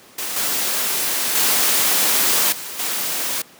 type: noise with level steps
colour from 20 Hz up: white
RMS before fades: -26 / -21 / -17 / -31 / -23 dBFS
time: 0.18-3.42 s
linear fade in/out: 5 ms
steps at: 0.36 / 1.35 / 2.52 / 2.79 s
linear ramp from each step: 5 ms
effects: pink hiss -46 dBFS RMS until 3.59 s + high-pass 200 Hz 12 dB/octave

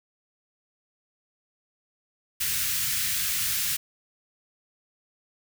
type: band-stop noise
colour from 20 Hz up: white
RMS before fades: -27 dBFS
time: 2.4-3.77 s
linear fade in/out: 10 ms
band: 170 to 1500 Hz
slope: 24 dB/octave
effects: none

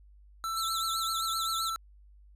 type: tone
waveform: square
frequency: 1331 Hz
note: E6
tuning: 16 cents sharp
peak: -32 dBFS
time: 0.44-1.76 s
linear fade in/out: 0 ms
type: tone with vibrato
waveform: sawtooth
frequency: 3880 Hz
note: B7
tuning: 31 cents flat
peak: -30 dBFS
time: 0.56-1.7 s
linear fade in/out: 5 ms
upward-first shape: triangle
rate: 7.7 Hz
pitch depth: 230 cents each way
effects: added 50 Hz sine -53 dBFS peak until 2.35 s + resampled to 32000 Hz

